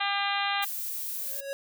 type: harmonic tone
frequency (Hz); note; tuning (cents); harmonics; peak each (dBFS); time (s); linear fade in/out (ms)
400.6; G4; +38; 2 / 3 / 4 / 5 / 6 / 7 / 8 / 9 / 10; -31 / -33 / -34 / -35 / -36 / -36 / -37 / -38 / -38; 0-0.65; 10
type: noise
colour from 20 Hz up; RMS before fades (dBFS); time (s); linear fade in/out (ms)
violet; -34; 0.62-1.41; 10
type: tone with exponential growth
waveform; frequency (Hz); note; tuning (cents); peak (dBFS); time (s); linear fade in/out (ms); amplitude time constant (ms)
square; 553; C#5; -4; -30; 1.12-1.53; 0; 87
effects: none